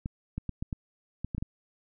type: clicks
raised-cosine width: 5 ms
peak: -20 dBFS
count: 9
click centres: 0.059 / 0.38 / 0.493 / 0.625 / 0.728 / 1.246 / 1.348 / 1.381 / 1.425 s
effects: none